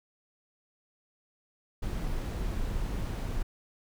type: noise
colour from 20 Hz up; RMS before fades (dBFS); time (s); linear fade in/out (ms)
brown; -32; 1.82-3.43; 10
effects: none